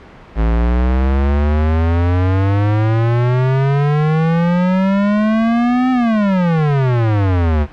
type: exponential two-way sweep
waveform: square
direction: up then down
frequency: 54.1 to 258.5 to 71.4 Hz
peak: -12 dBFS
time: 0.35-7.67 s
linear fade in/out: 50 ms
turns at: 5.91 s
effects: pink hiss -38 dBFS RMS until 7.72 s + low-pass 2000 Hz 12 dB/octave